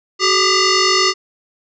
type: tone with frequency modulation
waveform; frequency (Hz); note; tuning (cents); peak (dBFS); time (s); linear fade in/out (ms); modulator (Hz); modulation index
sine; 2027; B6; +45; -11; 0.19-1.14; 50; 801; 4.7
effects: none